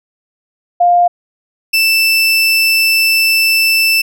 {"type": "tone pair in turn", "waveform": ["sine", "30% pulse"], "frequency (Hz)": [703, 2654], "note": ["F5", "E7"], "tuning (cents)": [11, 11], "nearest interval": "octave + major seventh", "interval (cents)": 2300, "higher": "second", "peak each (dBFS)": -6, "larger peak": "neither", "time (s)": [[0.8, 1.08], [1.73, 4.02]], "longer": "second", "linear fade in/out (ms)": 10, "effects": []}